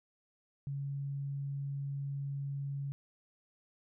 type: tone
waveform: sine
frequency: 139.7 Hz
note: C#3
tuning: 14 cents sharp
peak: -35 dBFS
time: 0.67-2.92 s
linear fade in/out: 0 ms
effects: none